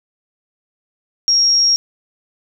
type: tone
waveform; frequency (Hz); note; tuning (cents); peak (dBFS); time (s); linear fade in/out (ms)
sine; 5588; F8; 0; -10; 1.28-1.76; 0
effects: none